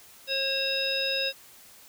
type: harmonic tone with a mistuned harmonic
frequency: 540 Hz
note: C#5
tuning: 45 cents flat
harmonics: 1 / 3 / 5 / 7 / 9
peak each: -32 / -37 / -31 / -30 / -32 dBFS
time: 0.27-1.33 s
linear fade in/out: 50 ms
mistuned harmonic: 9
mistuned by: +67 cents
effects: white hiss -52 dBFS RMS until 1.88 s